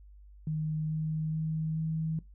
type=tone with pitch steps; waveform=sine; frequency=155.56 / 156.91 / 158.28 / 159.66 Hz; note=D#3 / D#3 / D#3 / D#3; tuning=0 / +15 / +30 / +45 cents; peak=-29 dBFS; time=0.47-2.19 s; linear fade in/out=2 ms; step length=430 ms; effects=noise-tail reverb RT60 0.2 s tail -20 dB re dry + added 50 Hz sine -50 dBFS peak until 2.34 s